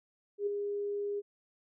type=tone with ADSR envelope; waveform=sine; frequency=407.6 Hz; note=G#4; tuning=32 cents flat; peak=-27 dBFS; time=0.38-1.22 s; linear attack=87 ms; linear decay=10 ms; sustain=-5 dB; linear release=34 ms; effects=none